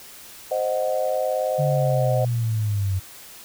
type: chord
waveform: sine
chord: C diminished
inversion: none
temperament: equal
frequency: 523.3 / 622.3 / 740 Hz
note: C5 / Eb5 / Gb5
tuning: 0 / 0 / 0 cents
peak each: -24 / -24 / -28 dBFS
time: 0.51-2.25 s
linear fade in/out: 5 ms
type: linear sweep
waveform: sine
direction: down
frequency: 146.83 to 93 Hz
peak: -20 dBFS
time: 1.58-3 s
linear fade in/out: 20 ms
effects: white hiss -43 dBFS RMS until 3.44 s